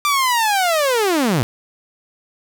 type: linear sweep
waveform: sawtooth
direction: down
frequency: 1189 to 104.5 Hz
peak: -11 dBFS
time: 0.05-1.43 s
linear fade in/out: 0 ms
effects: 7-bit